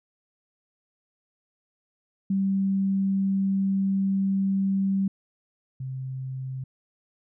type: tone pair in turn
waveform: sine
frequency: 194.3 / 131.15 Hz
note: G3 / C3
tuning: -15 / +4 cents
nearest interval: perfect fifth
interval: 681 cents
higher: first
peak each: -21 / -30 dBFS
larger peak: first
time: 2.3-5.08 / 5.8-6.64 s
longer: first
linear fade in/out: 5 ms
effects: none